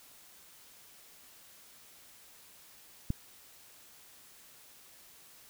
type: click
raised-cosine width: 5 ms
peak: -18 dBFS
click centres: 3.104 s
effects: white hiss -57 dBFS RMS until 5.49 s